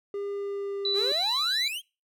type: tone with pitch glide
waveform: triangle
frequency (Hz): 402.6 to 398.4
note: G4 to G4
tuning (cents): +46 to +28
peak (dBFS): -28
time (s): 0.14-1.12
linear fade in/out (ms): 2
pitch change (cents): -18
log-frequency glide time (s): 0.29-0.79
type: tone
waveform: sine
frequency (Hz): 3968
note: B7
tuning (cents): +7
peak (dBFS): -25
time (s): 0.85-1.68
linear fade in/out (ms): 2
type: exponential sweep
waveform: 45% pulse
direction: up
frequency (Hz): 360.6 to 3322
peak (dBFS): -31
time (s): 0.93-1.82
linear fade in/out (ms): 50
effects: noise-tail reverb RT60 0.3 s tail -25 dB re dry